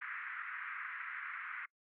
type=band-pass noise; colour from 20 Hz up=white; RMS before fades=-44 dBFS; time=0.01-1.66 s; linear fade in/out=10 ms; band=1200 to 2100 Hz; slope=48 dB/octave; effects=noise-tail reverb RT60 0.1 s tail -25 dB re dry